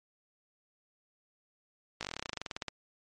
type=slowing click train; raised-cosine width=0.2 ms; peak=-18 dBFS; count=20; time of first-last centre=2.01-2.683 s; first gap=18 ms; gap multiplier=1.07; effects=MP3 48 kbps